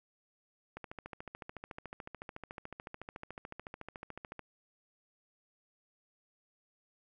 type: click train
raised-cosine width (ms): 0.5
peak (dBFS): -28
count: 51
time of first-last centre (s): 0.77-4.393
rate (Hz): 13.8
effects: none